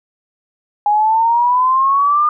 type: exponential sweep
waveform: sine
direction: up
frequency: 823 to 1217 Hz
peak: -10 dBFS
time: 0.86-2.29 s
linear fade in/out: 2 ms
effects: none